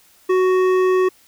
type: tone with hard clipping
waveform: triangle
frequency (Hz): 371.1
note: F#4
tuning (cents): +5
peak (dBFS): -15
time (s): 0.29-1.09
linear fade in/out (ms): 10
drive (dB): 15
effects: white hiss -53 dBFS RMS until 1.27 s